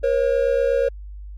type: tone pair together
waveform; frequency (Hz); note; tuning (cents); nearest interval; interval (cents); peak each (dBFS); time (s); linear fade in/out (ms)
triangle; 475.8 / 544; A#4 / C#5; +35 / -33; major second; 232; -18 / -17; 0.03-0.89; 10
effects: added 50 Hz sine -33 dBFS peak until 1.37 s + Opus 48 kbps